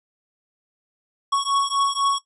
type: beating tone pair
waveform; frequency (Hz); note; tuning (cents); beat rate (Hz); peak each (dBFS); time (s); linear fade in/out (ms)
square; 1108.7 / 1112.7; C#6 / C#6; 0 / +6; 4; -23; 1.32-2.19; 10
effects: noise-tail reverb RT60 0.1 s tail -17 dB re dry + resampled to 24000 Hz